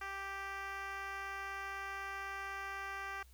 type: tone with band-pass filter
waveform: 10% pulse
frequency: 392 Hz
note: G4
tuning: in tune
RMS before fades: -43 dBFS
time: 0.01-3.23 s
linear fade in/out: 5 ms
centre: 1500 Hz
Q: 0.98
effects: added 63 Hz sine -58 dBFS peak until 3.33 s + white hiss -68 dBFS RMS until 3.33 s